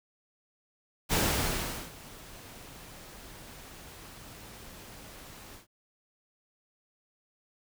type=noise with ADSR envelope; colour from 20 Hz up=pink; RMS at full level=-26 dBFS; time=1.09-5.67 s; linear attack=41 ms; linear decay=770 ms; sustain=-22 dB; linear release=130 ms; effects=none